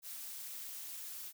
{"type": "noise with amplitude modulation", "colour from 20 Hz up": "blue", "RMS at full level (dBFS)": -43, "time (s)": [0.02, 1.33], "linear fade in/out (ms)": 50, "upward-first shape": "sine", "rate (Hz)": 276, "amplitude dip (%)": 60, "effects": []}